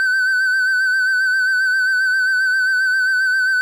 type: tone with vibrato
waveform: triangle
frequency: 1526 Hz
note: G6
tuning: 47 cents flat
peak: -12 dBFS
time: 0-3.61 s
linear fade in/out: 0 ms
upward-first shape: sine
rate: 7.5 Hz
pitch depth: 40 cents each way
effects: none